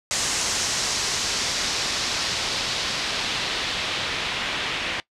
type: noise with low-pass filter sweep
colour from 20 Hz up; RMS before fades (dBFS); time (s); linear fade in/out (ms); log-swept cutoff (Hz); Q
white; -26; 0.11-5; 0; 7000 to 2900; 1.5
effects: noise-tail reverb RT60 0.1 s tail -20 dB re dry + low-pass 11000 Hz 12 dB/octave